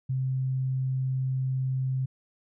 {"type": "tone", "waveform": "sine", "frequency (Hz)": 131, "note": "C3", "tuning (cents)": 2, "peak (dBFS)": -25, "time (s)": [0.09, 2.06], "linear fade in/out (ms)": 10, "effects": []}